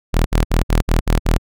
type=tone bursts; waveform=sawtooth; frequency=40.36 Hz; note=E1; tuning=36 cents flat; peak=-8 dBFS; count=7; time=0.13-1.382 s; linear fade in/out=20 ms; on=130 ms; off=57 ms; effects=none